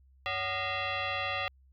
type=tone with frequency modulation; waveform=sine; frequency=749 Hz; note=F#5; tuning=21 cents sharp; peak=-30 dBFS; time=0.26-1.48 s; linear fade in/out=0 ms; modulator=656 Hz; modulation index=4.2; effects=added 66 Hz sine -58 dBFS peak until 1.72 s